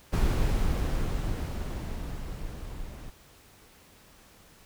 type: noise with level ramp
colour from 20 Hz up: brown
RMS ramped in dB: -23 to -41 dBFS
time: 0.12-3.11 s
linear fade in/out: 20 ms
effects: pink hiss -56 dBFS RMS until 4.65 s